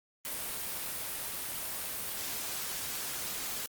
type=noise; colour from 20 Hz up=white; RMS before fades=-37 dBFS; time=0.25-3.66 s; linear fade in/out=0 ms; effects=Opus 32 kbps